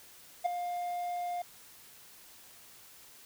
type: tone with ADSR envelope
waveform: triangle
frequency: 706 Hz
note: F5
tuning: 19 cents sharp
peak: -21 dBFS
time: 0.44-1.42 s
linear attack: 20 ms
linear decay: 6 ms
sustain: -10 dB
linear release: 4 ms
effects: white hiss -55 dBFS RMS until 3.25 s